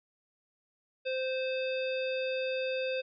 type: harmonic tone with a mistuned harmonic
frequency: 520 Hz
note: C5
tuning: 11 cents flat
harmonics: 1 / 3 / 5 / 7 / 9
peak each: -31 / -44 / -38 / -44 / -49 dBFS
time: 1.05-3.02 s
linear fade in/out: 20 ms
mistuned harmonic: 9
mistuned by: +22 cents
effects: none